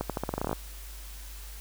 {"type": "accelerating click train", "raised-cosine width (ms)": 1, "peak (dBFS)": -15, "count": 13, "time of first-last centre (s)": [0.01, 0.53], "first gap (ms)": 87, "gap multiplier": 0.86, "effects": ["added 50 Hz sine -41 dBFS peak until 1.6 s", "white hiss -48 dBFS RMS until 1.6 s"]}